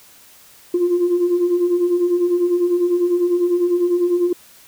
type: beating tone pair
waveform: sine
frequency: 342.8 / 352.8 Hz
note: F4 / F4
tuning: -32 / +18 cents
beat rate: 10 Hz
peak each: -21 / -14 dBFS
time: 0.74-4.33 s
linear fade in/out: 5 ms
effects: tanh soft clip ceiling -9 dBFS + white hiss -47 dBFS RMS until 4.67 s